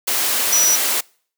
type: tone in noise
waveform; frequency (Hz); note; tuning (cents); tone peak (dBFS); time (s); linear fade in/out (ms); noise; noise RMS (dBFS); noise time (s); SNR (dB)
sine; 5870; F#8; -15; -13; 0.52-0.76; 10; white; -19; 0.07-1.01; +3
effects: noise-tail reverb RT60 0.5 s tail -26 dB re dry + high-pass 300 Hz 12 dB/octave